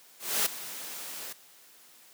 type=noise with ADSR envelope; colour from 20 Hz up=white; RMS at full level=-25 dBFS; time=0.19-1.33 s; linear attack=270 ms; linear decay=7 ms; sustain=-15 dB; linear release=8 ms; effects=white hiss -56 dBFS RMS until 2.13 s + high-pass 200 Hz 12 dB/octave